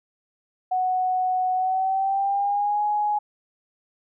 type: tone with pitch glide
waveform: sine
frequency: 740 to 835.4 Hz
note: F#5 to G#5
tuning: 0 to +10 cents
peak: -20 dBFS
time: 0.71-3.19 s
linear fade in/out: 10 ms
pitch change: +210 cents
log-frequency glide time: 1.54-2.83 s
effects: none